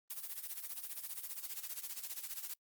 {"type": "noise with tremolo", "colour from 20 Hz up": "blue", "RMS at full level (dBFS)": -41, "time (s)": [0.1, 2.54], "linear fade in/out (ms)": 5, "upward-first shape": "sine", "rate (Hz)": 15, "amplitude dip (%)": 80, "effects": ["noise-tail reverb RT60 0.1 s tail -26 dB re dry", "Opus 32 kbps"]}